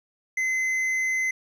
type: tone with hard clipping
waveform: triangle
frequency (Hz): 2050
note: C7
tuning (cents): -36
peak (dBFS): -24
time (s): 0.37-1.31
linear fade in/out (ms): 5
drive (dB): 9
effects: none